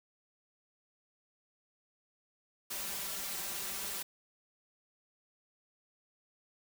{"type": "noise with comb filter", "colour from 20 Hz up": "white", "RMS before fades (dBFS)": -39, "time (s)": [2.7, 4.03], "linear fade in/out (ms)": 10, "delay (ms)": 5.1, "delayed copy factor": 0.85, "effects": []}